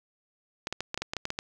clicks, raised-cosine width 0.2 ms, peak -14 dBFS, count 11, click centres 0.671 / 0.726 / 0.806 / 0.944 / 0.976 / 1.02 / 1.135 / 1.167 / 1.254 / 1.304 / 1.389 s, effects none

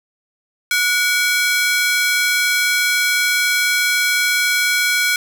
sawtooth ring-modulated tone, 1864 Hz, A#6, 1 cent flat, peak -8 dBFS, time 0.71-5.16 s, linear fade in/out 2 ms, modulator 405 Hz, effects none

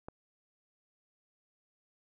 click, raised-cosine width 1 ms, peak -28 dBFS, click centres 0.085 s, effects none

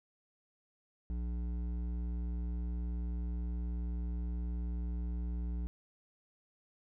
sine tone with hard clipping, 59.4 Hz, A#1, 33 cents sharp, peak -36 dBFS, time 1.1-5.67 s, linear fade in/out 0 ms, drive 10 dB, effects none

